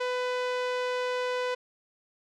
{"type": "tone with low-pass filter", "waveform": "sawtooth", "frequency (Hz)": 499.4, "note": "B4", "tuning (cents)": 19, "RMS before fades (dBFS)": -30, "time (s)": [0, 1.55], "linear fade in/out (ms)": 10, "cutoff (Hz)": 4100, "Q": 0.71, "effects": []}